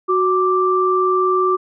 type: tone pair together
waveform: sine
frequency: 370 / 1174.7 Hz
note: F#4 / D6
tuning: 0 / 0 cents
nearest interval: octave + minor sixth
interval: 2000 cents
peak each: -16 dBFS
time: 0.08-1.57 s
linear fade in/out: 20 ms
effects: none